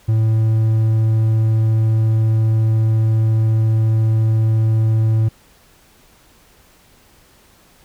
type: tone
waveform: triangle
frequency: 110.7 Hz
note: A2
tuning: 11 cents sharp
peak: -10 dBFS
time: 0.08-5.29 s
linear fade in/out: 10 ms
effects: pink hiss -51 dBFS RMS until 7.84 s